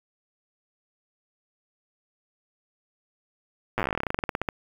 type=slowing click train; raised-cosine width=0.5 ms; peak=-11 dBFS; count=25; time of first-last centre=3.78-4.488 s; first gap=8 ms; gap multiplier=1.1; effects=7-bit